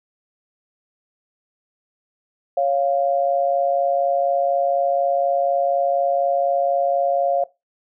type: tone pair together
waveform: sine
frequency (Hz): 554.4 / 698.5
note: C#5 / F5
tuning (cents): 0 / 0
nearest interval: major third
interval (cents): 400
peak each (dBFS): -19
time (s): 2.57-7.44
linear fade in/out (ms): 5
effects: noise-tail reverb RT60 0.2 s tail -18 dB re dry